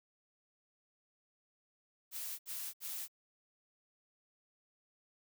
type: noise bursts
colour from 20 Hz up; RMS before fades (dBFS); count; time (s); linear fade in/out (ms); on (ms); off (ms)
blue; -42; 3; 2.11-3.082; 50; 280; 66
effects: none